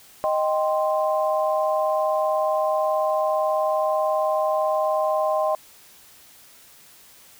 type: chord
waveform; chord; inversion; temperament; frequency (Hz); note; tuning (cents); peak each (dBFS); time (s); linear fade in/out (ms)
sine; C minor; first; equal; 622.3 / 784 / 1046.5; Eb5 / G5 / C6; 0 / 0 / 0; -21 / -26 / -26; 0.24-5.55; 0
effects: white hiss -50 dBFS RMS until 7.39 s